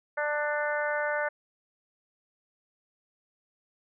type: harmonic tone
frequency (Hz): 296.4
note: D4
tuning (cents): +16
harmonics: 2 / 3 / 4 / 5 / 6 / 7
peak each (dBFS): -30 / -35 / -39 / -32 / -35 / -41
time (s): 0.17-1.29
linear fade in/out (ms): 10
effects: none